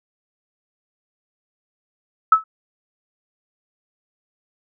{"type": "tone with exponential decay", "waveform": "sine", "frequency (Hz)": 1300, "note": "E6", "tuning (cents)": -24, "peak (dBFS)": -4, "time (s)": [2.32, 2.44], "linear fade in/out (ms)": 5, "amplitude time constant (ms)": 25, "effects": []}